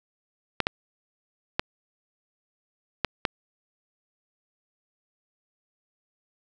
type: clicks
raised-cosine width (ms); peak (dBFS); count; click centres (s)
0.3; -6; 5; 0.603 / 0.669 / 1.595 / 3.047 / 3.252
effects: none